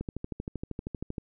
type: click train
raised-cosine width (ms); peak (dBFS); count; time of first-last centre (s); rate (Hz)
3; -21; 16; 0.01-1.182; 12.8
effects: none